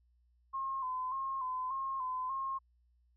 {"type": "tone with vibrato", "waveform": "sine", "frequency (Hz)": 1046.5, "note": "C6", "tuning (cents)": 0, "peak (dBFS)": -34, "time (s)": [0.53, 2.59], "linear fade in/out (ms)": 20, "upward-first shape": "square", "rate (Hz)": 1.7, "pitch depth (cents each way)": 45, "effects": ["added 60 Hz sine -67 dBFS peak until 3.16 s"]}